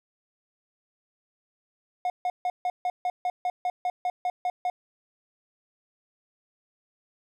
triangle tone bursts, 723 Hz, F#5, 40 cents flat, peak -22 dBFS, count 14, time 2.05-4.7 s, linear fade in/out 2 ms, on 50 ms, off 150 ms, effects none

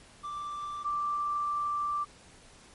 triangle / sine tone pair in turn, 1174.7 / 1174.7 Hz, D6 / D6, 0 / 0 cents, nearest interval unison, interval 0 cents, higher neither, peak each -33 / -28 dBFS, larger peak second, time 0.23-0.84 / 0.84-2.05 s, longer second, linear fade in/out 20 ms, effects pink hiss -55 dBFS RMS until 2.74 s + MP3 48 kbps

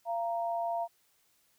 sine tone pair together, 685.6 / 931 Hz, F5 / A#5, -32 / -2 cents, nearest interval perfect fourth, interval 530 cents, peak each -31 / -36 dBFS, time 0.05-0.88 s, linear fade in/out 50 ms, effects white hiss -70 dBFS RMS until 1.58 s

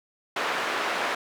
white band-pass noise, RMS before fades -28 dBFS, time 0.36-1.15 s, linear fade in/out 5 ms, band 390 to 1800 Hz, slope 12 dB/octave, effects none

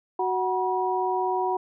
sine tone cluster, 370.8 / 744 / 964 Hz, F#4 / F#5 / B5, +4 / +9 / -42 cents, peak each -27 dBFS, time 0.19-1.57 s, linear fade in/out 5 ms, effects none

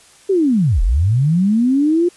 sine linear two-way sweep, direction down then up, 404.7 to 35.48 to 357.5 Hz, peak -11 dBFS, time 0.29-2.09 s, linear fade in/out 10 ms, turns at 0.82 s, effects white hiss -47 dBFS RMS until 2.16 s + resampled to 24000 Hz

